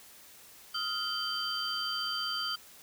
sine tone cluster, 1264 / 1400 / 3114 / 4695 Hz, D#6 / F6 / G7 / D8, +27 / +4 / -12 / -1 cents, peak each -39 / -38 / -35 / -34 dBFS, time 0.74-2.56 s, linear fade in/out 10 ms, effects tanh soft clip ceiling -24 dBFS + white hiss -54 dBFS RMS until 2.82 s

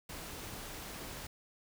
pink noise, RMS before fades -45 dBFS, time 0.09-1.27 s, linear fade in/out 5 ms, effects none

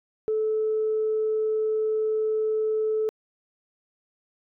sine tone, 434.8 Hz, A4, 21 cents flat, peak -21 dBFS, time 0.28-3.09 s, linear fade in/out 0 ms, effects tanh soft clip ceiling -17 dBFS

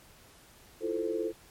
sine chord, F major seventh, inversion third, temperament equal, 329.6 / 349.2 / 440 / 523.3 Hz, E4 / F4 / A4 / C5, 0 / 0 / 0 / 0 cents, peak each -36 / -35 / -32 / -38 dBFS, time 0.8-1.33 s, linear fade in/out 50 ms, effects pink hiss -57 dBFS RMS until 1.5 s + MP3 64 kbps

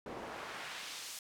pink noise with band-pass filter sweep, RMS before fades -45 dBFS, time 0.06-1.19 s, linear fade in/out 2 ms, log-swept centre 460 to 7500 Hz, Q 0.79, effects none

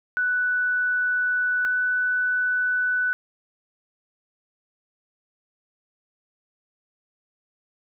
sine tone pair in turn, 1486 / 1492.7 Hz, F#6 / F#6, +7 / +15 cents, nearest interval unison, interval 8 cents, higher second, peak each -20 / -20 dBFS, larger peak neither, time 0.17-1.65 / 1.65-3.13 s, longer neither, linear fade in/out 0 ms, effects none

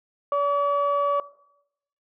sine tone pair together, 571.5 / 1143 Hz, D5 / D6, -47 / -47 cents, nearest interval octave, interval 1200 cents, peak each -22 dBFS, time 0.32-1.2 s, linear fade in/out 2 ms, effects noise-tail reverb RT60 0.8 s tail -19 dB re dry + tanh soft clip ceiling -14 dBFS

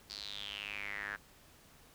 square tone with band-pass filter sweep, 51 Hz, G#1, 31 cents flat, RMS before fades -43 dBFS, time 0.09-1.17 s, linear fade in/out 20 ms, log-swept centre 4700 to 1600 Hz, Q 7.2, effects pink hiss -61 dBFS RMS until 1.94 s

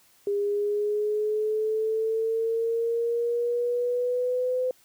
sine exponential sweep, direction up, 403.9 to 510 Hz, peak -23 dBFS, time 0.27-4.71 s, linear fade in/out 2 ms, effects white hiss -60 dBFS RMS until 4.84 s

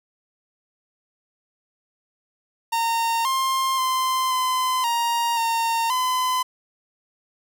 45% pulse tone with pitch steps, 919 / 1058 / 1038 / 1024 / 937 / 917 / 1016 Hz, A#5 / C6 / C6 / C6 / A#5 / A#5 / B5, -25 / +19 / -14 / -38 / +9 / -29 / +49 cents, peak -20 dBFS, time 2.72-6.43 s, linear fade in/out 10 ms, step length 530 ms, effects none

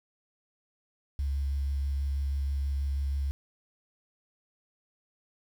sine tone with vibrato, 69.5 Hz, C#2, 5 cents sharp, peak -26 dBFS, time 1.19-3.31 s, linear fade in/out 0 ms, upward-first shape square, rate 6.2 Hz, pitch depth 11 cents each way, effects tanh soft clip ceiling -23 dBFS + 9-bit

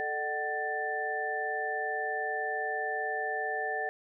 sine tone cluster, 438.7 / 603 / 754 / 1771 Hz, A4 / D5 / F#5 / A6, -5 / +46 / +32 / +11 cents, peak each -37 / -40 / -34 / -34 dBFS, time 0-3.89 s, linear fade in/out 0 ms, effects none

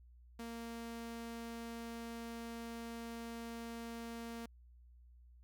sawtooth tone, 231.6 Hz, A#3, 11 cents flat, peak -40 dBFS, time 0.39-4.46 s, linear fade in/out 5 ms, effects added 60 Hz sine -58 dBFS peak until 5.43 s

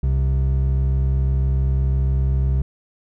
triangle tone pair together, 66.1 / 132.2 Hz, C2 / C3, +18 / +18 cents, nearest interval octave, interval 1200 cents, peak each -15 / -20 dBFS, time 0.03-2.62 s, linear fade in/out 5 ms, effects none

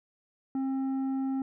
sine tone with tanh clipping, 267.1 Hz, C4, 36 cents sharp, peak -29 dBFS, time 0.55-1.42 s, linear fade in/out 2 ms, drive 7 dB, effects none

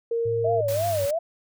sine tone, 463.5 Hz, A#4, 10 cents flat, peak -22 dBFS, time 0.11-0.61 s, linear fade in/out 5 ms
sine tone with pitch glide, 110 to 99.71 Hz, A2 to G2, 0 to +30 cents, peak -30 dBFS, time 0.25-1.06 s, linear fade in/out 10 ms, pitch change -170 cents, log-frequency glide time 0.58-0.95 s
sine tone with vibrato, 622.3 Hz, D#5, in tune, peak -22 dBFS, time 0.44-1.19 s, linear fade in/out 10 ms, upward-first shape sine, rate 2.9 Hz, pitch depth 190 cents each way
white noise, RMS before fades -36 dBFS, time 0.68-1.11 s, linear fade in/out 5 ms
effects none

